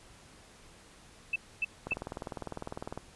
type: tone bursts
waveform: sine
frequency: 2637 Hz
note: E7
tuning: in tune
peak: -27 dBFS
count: 3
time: 1.33-1.937 s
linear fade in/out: 5 ms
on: 29 ms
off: 260 ms
type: click train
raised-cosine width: 1 ms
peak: -23 dBFS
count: 23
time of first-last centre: 1.87-2.976 s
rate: 19.9 Hz
effects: pink hiss -56 dBFS RMS until 3.15 s + resampled to 24000 Hz